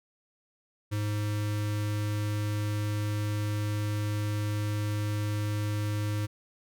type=tone with notch filter; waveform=square; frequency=104.7 Hz; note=G#2; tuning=15 cents sharp; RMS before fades=-30 dBFS; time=0.91-6.27 s; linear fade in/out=20 ms; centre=740 Hz; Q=2; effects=none